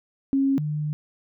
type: tone pair in turn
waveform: sine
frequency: 272.4 / 150.56 Hz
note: C#4 / D3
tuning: -30 / +43 cents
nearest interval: minor seventh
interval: 1027 cents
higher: first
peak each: -18 / -24 dBFS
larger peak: first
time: 0.33-0.58 / 0.58-0.93 s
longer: second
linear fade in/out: 0 ms
effects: none